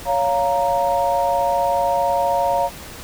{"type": "chord", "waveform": "sine", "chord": "Bb minor", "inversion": "first", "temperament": "just", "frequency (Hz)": [559.4, 699.2, 932.3], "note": ["Db5", "F5", "Bb5"], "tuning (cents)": [16, 2, 0], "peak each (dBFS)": [-21, -20, -20], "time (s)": [0.05, 2.7], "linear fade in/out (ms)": 50, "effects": ["pink hiss -36 dBFS RMS until 3.03 s"]}